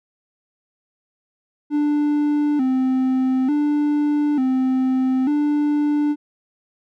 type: tone with vibrato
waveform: triangle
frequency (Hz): 276.8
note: C#4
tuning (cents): -2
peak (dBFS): -14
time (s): 1.7-6.16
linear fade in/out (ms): 50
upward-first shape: square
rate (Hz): 0.56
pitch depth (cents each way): 110
effects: none